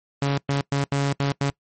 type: tone bursts at uneven times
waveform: sawtooth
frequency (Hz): 140.1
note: C#3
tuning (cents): +19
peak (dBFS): -16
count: 6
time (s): 0.22-0.38 / 0.49-0.61 / 0.72-0.84 / 0.92-1.13 / 1.2-1.32 / 1.41-1.5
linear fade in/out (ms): 2
effects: noise-tail reverb RT60 0.1 s tail -22 dB re dry + MP3 32 kbps